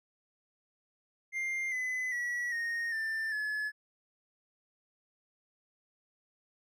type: tone with pitch steps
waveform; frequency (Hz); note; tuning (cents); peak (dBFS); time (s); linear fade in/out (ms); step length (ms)
triangle; 2100 / 2016 / 1934.6 / 1856.9 / 1782.3 / 1710.7; C7 / B6 / B6 / A#6 / A6 / A6; +6 / +35 / -36 / -7 / +22 / -49; -30; 1.32-3.72; 50; 400
effects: none